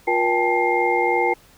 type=tone cluster; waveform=sine; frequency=355.1 / 476.7 / 792 / 875 / 2119 Hz; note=F4 / A#4 / G5 / A5 / C7; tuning=+29 / +39 / +18 / -10 / +21 cents; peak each=-23 dBFS; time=0.07-1.34 s; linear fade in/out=10 ms; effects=pink hiss -52 dBFS RMS until 1.57 s